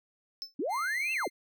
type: tone with exponential decay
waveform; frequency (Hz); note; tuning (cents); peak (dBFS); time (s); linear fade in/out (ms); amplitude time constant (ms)
triangle; 5274; E8; 0; -30; 0.42-0.54; 0; 24
type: linear two-way sweep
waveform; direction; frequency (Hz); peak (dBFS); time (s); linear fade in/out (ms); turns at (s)
sine; up then down; 233.1 to 2739 to 233.1; -29; 0.59-1.28; 5; 1.13
type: tone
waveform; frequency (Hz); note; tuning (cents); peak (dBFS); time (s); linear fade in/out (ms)
sawtooth; 2093; C7; 0; -35; 0.69-1.3; 50
effects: none